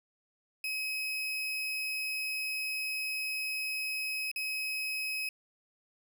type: tone with dropouts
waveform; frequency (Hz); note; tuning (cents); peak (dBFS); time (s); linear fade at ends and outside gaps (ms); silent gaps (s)
35% pulse; 2550; D#7; +42; -31; 0.64-5.29; 2; 4.315-4.36
effects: none